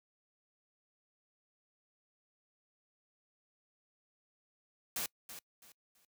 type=noise with echo; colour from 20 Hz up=white; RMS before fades=-37 dBFS; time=4.96-5.06 s; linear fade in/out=2 ms; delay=330 ms; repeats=3; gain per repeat=-11 dB; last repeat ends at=6.05 s; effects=noise-tail reverb RT60 0.1 s tail -24 dB re dry + high-pass 80 Hz 12 dB/octave